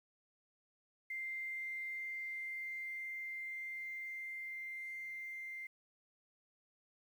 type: tone with level ramp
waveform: sine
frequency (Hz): 2093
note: C7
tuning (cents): 0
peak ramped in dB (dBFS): -39 to -43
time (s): 1.1-5.67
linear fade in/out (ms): 5
effects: 11-bit